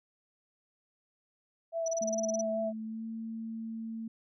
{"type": "tone with vibrato", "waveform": "sine", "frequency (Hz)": 659.3, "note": "E5", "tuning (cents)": 0, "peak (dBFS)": -30, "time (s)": [1.72, 2.73], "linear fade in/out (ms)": 50, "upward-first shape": "sine", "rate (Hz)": 4.8, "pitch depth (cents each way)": 15}
{"type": "tone bursts", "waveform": "sine", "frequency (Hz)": 5920, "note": "F#8", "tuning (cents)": 0, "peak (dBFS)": -33, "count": 11, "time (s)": [1.86, 2.412], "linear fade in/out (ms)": 5, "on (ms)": 22, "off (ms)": 31}
{"type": "tone with pitch glide", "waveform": "sine", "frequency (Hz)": [220, 224.9], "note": ["A3", "A3"], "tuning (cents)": [0, 38], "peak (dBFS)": -36, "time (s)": [2.01, 4.08], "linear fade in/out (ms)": 5, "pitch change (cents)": 38, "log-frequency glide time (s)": [2.85, 3.05]}
{"effects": []}